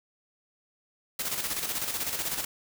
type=noise with tremolo; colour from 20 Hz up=white; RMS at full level=-30 dBFS; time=1.19-2.45 s; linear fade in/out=5 ms; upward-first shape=square; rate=16 Hz; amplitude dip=50%; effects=none